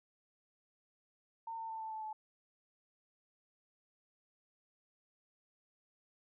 sine tone with pitch steps, 909 / 900.1 / 891.3 / 882.6 / 874 / 865.4 Hz, A#5 / A5 / A5 / A5 / A5 / A5, -44 / +39 / +22 / +5 / -12 / -29 cents, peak -40 dBFS, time 1.47-2.13 s, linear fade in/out 5 ms, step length 110 ms, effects none

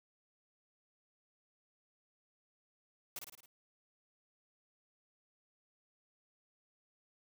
white noise with echo, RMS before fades -43 dBFS, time 3.16-3.19 s, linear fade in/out 2 ms, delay 54 ms, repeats 5, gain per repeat -4 dB, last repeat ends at 3.46 s, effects none

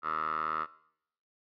10% pulse tone with band-pass filter, 78.5 Hz, D#2, 16 cents sharp, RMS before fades -33 dBFS, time 0.02-0.67 s, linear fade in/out 50 ms, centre 1300 Hz, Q 9.9, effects noise-tail reverb RT60 0.7 s tail -19 dB re dry + resampled to 11025 Hz

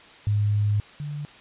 sine tone pair in turn, 103.83 / 146.84 Hz, G#2 / D3, 0 / 0 cents, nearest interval tritone, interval 600 cents, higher second, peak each -19 / -29 dBFS, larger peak first, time 0.27-0.8 / 1-1.25 s, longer first, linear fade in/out 0 ms, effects white hiss -48 dBFS RMS until 1.4 s + resampled to 8000 Hz

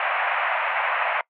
pink band-pass noise, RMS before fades -24 dBFS, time 0-1.21 s, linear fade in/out 2 ms, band 640 to 2600 Hz, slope 48 dB/octave, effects noise-tail reverb RT60 0.1 s tail -23 dB re dry

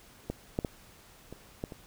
clicks, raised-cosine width 2 ms, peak -19 / -15 / -17 / -28 / -20 / -28 dBFS, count 6, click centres 0.3 / 0.589 / 0.648 / 1.326 / 1.639 / 1.722 s, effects pink hiss -56 dBFS RMS until 1.86 s

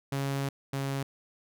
sawtooth tone pair in turn, 138 / 137.21 Hz, C#3 / C#3, -7 / -17 cents, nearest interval unison, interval 10 cents, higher first, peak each -25 / -26 dBFS, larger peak first, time 0.12-0.49 / 0.73-1.03 s, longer first, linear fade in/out 5 ms, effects none

